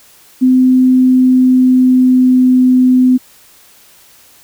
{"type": "tone with pitch glide", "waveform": "sine", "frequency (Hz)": [256.3, 254.1], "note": ["C4", "B3"], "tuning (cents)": [-36, 49], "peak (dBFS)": -5, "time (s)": [0.41, 3.18], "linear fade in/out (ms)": 20, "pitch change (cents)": -15, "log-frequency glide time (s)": [0.83, 2.63], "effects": ["white hiss -44 dBFS RMS until 4.43 s"]}